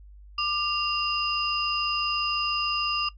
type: tone cluster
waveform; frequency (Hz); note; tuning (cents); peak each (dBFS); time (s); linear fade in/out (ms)
sine; 1190 / 2787 / 4963; D6 / F7 / D#8; +22 / -4 / -5; -28 / -27 / -30; 0.38-3.09; 5
effects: noise-tail reverb RT60 0.1 s tail -20 dB re dry + added 50 Hz sine -45 dBFS peak until 3.17 s